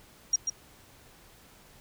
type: tone with echo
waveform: sine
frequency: 5700 Hz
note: F8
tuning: 34 cents sharp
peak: -20 dBFS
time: 0.33-0.36 s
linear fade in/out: 5 ms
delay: 140 ms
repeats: 1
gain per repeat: -6 dB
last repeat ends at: 0.5 s
effects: pink hiss -56 dBFS RMS until 1.8 s